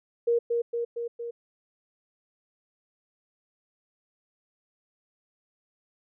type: tone with echo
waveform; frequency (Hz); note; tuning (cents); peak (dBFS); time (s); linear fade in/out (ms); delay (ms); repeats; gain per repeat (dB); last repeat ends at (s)
sine; 470.5; A#4; +16; -20; 0.27-0.39; 10; 230; 4; -3; 1.31
effects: none